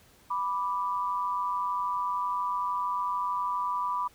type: tone pair together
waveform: sine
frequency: 987.8 / 1174.7 Hz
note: B5 / D6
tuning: 0 / 0 cents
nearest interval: minor third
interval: 300 cents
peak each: -29 / -31 dBFS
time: 0.3-4.08 s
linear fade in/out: 10 ms
effects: pink hiss -59 dBFS RMS until 4.14 s